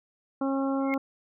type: harmonic tone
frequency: 271.5 Hz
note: C#4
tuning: 36 cents flat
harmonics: 1 / 2 / 3 / 4 / 5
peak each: -26 / -32 / -36 / -38 / -40 dBFS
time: 0.41-0.98 s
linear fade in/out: 5 ms
type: tone with exponential growth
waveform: sine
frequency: 2145 Hz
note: C7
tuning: 42 cents sharp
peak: -26 dBFS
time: 0.8-0.94 s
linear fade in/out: 0 ms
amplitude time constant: 29 ms
effects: none